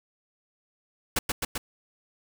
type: noise with echo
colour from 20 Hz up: pink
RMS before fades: -25 dBFS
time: 1.16-1.19 s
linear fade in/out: 5 ms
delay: 130 ms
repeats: 3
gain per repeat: -2 dB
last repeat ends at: 1.58 s
effects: none